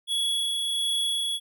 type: tone with tremolo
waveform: square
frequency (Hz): 3366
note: G#7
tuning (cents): +23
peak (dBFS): -24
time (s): 0.07-1.4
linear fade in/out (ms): 50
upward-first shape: sine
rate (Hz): 1.4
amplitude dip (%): 25
effects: none